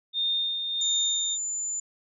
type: tone with tremolo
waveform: sine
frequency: 3644 Hz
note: A#7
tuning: 40 cents flat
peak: -23 dBFS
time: 0.13-1.38 s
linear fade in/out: 50 ms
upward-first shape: sine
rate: 1.5 Hz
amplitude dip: 45%
type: tone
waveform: sine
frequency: 7070 Hz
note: A8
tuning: 7 cents sharp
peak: -28 dBFS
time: 0.81-1.8 s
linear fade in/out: 5 ms
effects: none